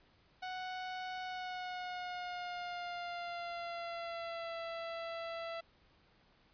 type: tone with pitch glide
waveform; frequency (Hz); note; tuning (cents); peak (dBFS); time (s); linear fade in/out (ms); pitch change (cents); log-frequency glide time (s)
sawtooth; 740 to 666.9; F#5 to E5; 0 to +20; -36; 0.42-5.61; 10; -180; 1.21-4.58
effects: pink hiss -68 dBFS RMS until 6.53 s + resampled to 11025 Hz